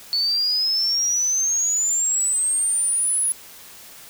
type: exponential sweep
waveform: sine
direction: up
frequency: 4435 to 10548 Hz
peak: -18 dBFS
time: 0.13-3.32 s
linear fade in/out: 0 ms
effects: white hiss -43 dBFS RMS until 4.09 s